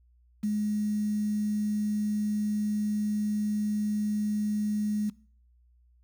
sine tone with quantisation, 210 Hz, G#3, 19 cents sharp, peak -25 dBFS, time 0.43-5.1 s, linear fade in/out 10 ms, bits 8, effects noise-tail reverb RT60 0.5 s tail -22 dB re dry + added 60 Hz sine -59 dBFS peak until 6.03 s

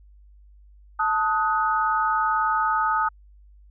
sine chord, D# diminished, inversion second, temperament equal with one note detuned, 880 / 1258.2 / 1480 Hz, A5 / D#6 / F#6, 0 / +19 / 0 cents, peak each -24 / -22 / -28 dBFS, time 0.99-3.09 s, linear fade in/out 10 ms, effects added 50 Hz sine -48 dBFS peak until 3.7 s

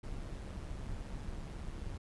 brown noise with amplitude modulation, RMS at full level -40 dBFS, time 0.03-1.98 s, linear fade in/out 10 ms, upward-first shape sine, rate 139 Hz, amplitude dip 50%, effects resampled to 24000 Hz

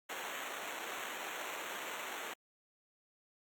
white noise with sample-and-hold, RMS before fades -42 dBFS, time 0.09-2.34 s, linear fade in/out 10 ms, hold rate 4900 Hz, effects high-pass 400 Hz 12 dB/octave + Opus 48 kbps

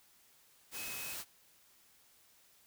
sine tone in noise, 2553 Hz, D#7, 44 cents sharp, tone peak -46 dBFS, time 0.73-1.16 s, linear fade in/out 50 ms, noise white, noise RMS -43 dBFS, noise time 0.71-1.25 s, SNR -6 dB, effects white hiss -66 dBFS RMS until 2.66 s

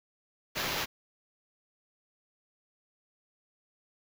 white noise with sample-and-hold, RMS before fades -33 dBFS, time 0.55-0.86 s, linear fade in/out 20 ms, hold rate 8820 Hz, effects none

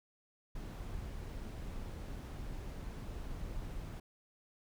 brown noise, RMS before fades -43 dBFS, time 0.55-4 s, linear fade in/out 5 ms, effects none

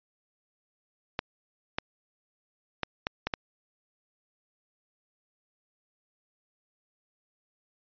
clicks, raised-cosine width 0.3 ms, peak -12 dBFS, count 6, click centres 1.191 / 1.785 / 2.833 / 3.069 / 3.27 / 3.338 s, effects resampled to 11025 Hz

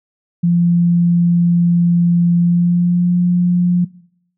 sine tone with pitch glide, 172.6 to 176.94 Hz, F3 to F3, -20 to +23 cents, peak -10 dBFS, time 0.43-3.85 s, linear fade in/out 10 ms, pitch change +43 cents, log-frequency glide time 2.37-3.16 s, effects noise-tail reverb RT60 0.7 s tail -21 dB re dry

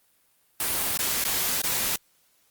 white noise with dropouts, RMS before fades -26 dBFS, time 0.6-1.96 s, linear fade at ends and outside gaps 2 ms, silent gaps 0.975-0.99 / 1.24-1.25 / 1.618-1.637 s, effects white hiss -65 dBFS RMS until 2.5 s + Opus 32 kbps

